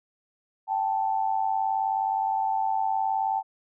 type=tone pair together; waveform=sine; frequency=777.7 / 877 Hz; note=G5 / A5; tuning=-14 / -6 cents; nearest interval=major second; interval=208 cents; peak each=-26 dBFS; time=0.67-3.43 s; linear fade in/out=50 ms; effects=none